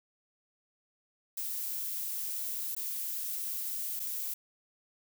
violet noise with dropouts, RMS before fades -36 dBFS, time 1.37-4.34 s, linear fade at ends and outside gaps 5 ms, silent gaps 2.75-2.765 / 3.995-3.999 s, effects none

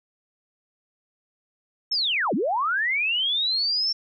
sine linear two-way sweep, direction down then up, 5470 to 174.61 to 5470 Hz, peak -21 dBFS, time 1.91-3.93 s, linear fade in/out 10 ms, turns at 2.34 s, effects none

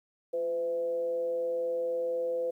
sine tone with frequency modulation, 507 Hz, B4, 45 cents sharp, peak -28 dBFS, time 0.33-2.51 s, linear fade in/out 10 ms, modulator 158 Hz, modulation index 0.36, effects 11-bit

